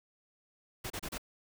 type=noise bursts; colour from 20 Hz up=pink; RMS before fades=-39 dBFS; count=4; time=0.84-1.181 s; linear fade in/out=10 ms; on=62 ms; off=31 ms; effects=none